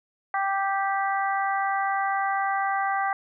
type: harmonic tone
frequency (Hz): 392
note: G4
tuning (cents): 0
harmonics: 2 / 3 / 4 / 5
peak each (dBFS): -25 / -29 / -31 / -33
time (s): 0.34-3.13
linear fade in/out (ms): 2
effects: none